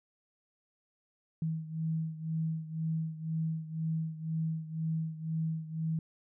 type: beating tone pair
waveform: sine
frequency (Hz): 159.9 / 161.9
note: D#3 / E3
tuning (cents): +48 / -31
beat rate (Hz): 2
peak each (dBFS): -33 / -37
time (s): 1.42-5.99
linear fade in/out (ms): 2
effects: none